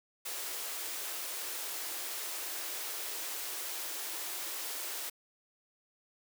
white high-pass noise, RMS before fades -39 dBFS, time 0.25-5.1 s, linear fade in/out 10 ms, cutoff 300 Hz, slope 96 dB/octave, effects none

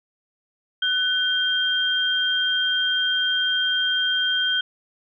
sine tone pair together, 1501 / 3192 Hz, F#6 / G7, +24 / +31 cents, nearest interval octave + minor second, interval 1307 cents, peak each -23 / -21 dBFS, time 0.82-4.61 s, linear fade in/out 5 ms, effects none

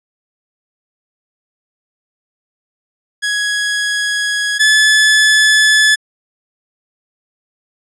sawtooth tone pair in turn, 1668 / 1725.8 Hz, G#6 / A6, +7 / -34 cents, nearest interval minor second, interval 59 cents, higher second, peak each -11 / -4 dBFS, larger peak second, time 3.22-4.59 / 4.59-5.96 s, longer neither, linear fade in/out 20 ms, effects resampled to 22050 Hz

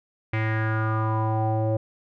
square tone with low-pass filter sweep, 110 Hz, A2, in tune, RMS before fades -24 dBFS, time 0.33-1.77 s, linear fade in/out 5 ms, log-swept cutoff 2200 to 580 Hz, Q 4.9, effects none

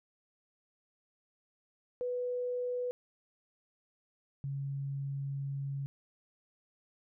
sine tone pair in turn, 494.1 / 138.65 Hz, B4 / C#3, +1 / +1 cents, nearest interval octave + minor seventh, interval 2200 cents, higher first, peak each -32 / -34 dBFS, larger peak first, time 2.01-2.91 / 4.44-5.86 s, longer second, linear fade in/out 0 ms, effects none

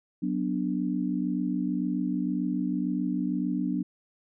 sine chord, B minor, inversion second, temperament equal, 185 / 246.9 / 293.7 Hz, F#3 / B3 / D4, 0 / 0 / 0 cents, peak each -30 dBFS, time 0.22-3.83 s, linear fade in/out 10 ms, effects none

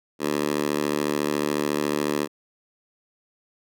10% pulse tone with high-pass filter, 74 Hz, D2, 14 cents sharp, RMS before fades -25 dBFS, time 0.19-2.28 s, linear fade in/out 50 ms, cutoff 300 Hz, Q 1.2, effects none

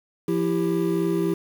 triangle tone cluster, 172.5 / 330.7 / 394.3 Hz, F3 / E4 / G4, -21 / +6 / +10 cents, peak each -24 / -22 / -23 dBFS, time 0.28-1.34 s, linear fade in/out 5 ms, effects 7-bit

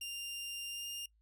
sawtooth tone with pitch glide, 2794 to 2812 Hz, F7 to F7, 0 to +11 cents, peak -37 dBFS, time 0.01-1.06 s, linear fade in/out 5 ms, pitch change +11 cents, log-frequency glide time 0.7-0.87 s, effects noise-tail reverb RT60 0.1 s tail -23 dB re dry + added 54 Hz sine -68 dBFS peak until 1.21 s

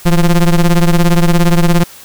square ring-modulated tone, 87.5 Hz, F2, 4 cents sharp, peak -4 dBFS, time 0.05-1.84 s, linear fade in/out 10 ms, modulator 78.9 Hz, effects white hiss -36 dBFS RMS until 2.04 s

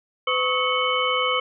sine tone cluster, 506 / 1106 / 1278 / 2212 / 3036 Hz, B4 / C#6 / D#6 / C#7 / F#7, +42 / -4 / +46 / -4 / +44 cents, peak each -26 dBFS, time 0.27-1.4 s, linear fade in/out 5 ms, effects none

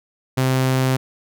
sawtooth tone, 130.5 Hz, C3, 4 cents flat, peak -12 dBFS, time 0.37-0.97 s, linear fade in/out 10 ms, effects none

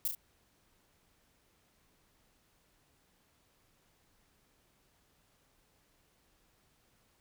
violet noise with echo, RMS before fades -32 dBFS, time 0.05-0.08 s, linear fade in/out 2 ms, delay 35 ms, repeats 2, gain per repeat -5 dB, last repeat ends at 0.15 s, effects pink hiss -71 dBFS RMS until 7.2 s

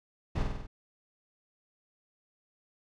brown noise with echo, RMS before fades -29 dBFS, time 0.35-0.43 s, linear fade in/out 10 ms, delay 48 ms, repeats 5, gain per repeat -3 dB, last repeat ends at 0.67 s, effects low-pass 5000 Hz 12 dB/octave

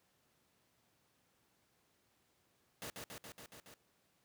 pink noise with echo, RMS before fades -45 dBFS, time 2.82-2.9 s, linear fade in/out 0 ms, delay 140 ms, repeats 6, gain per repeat -2 dB, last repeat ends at 3.74 s, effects pink hiss -75 dBFS RMS until 4.24 s + high-pass 100 Hz 12 dB/octave

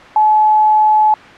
sine tone, 857 Hz, A5, 46 cents flat, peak -7 dBFS, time 0.16-1.14 s, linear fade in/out 2 ms, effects white hiss -35 dBFS RMS until 1.37 s + low-pass 2000 Hz 12 dB/octave

